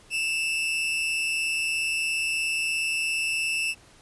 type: tone pair together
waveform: 40% pulse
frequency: 2637 / 2794 Hz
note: E7 / F7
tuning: 0 / 0 cents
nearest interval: minor second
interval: 100 cents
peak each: -24 / -31 dBFS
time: 0.1-3.75 s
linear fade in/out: 50 ms
effects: pink hiss -54 dBFS RMS until 4.01 s + resampled to 24000 Hz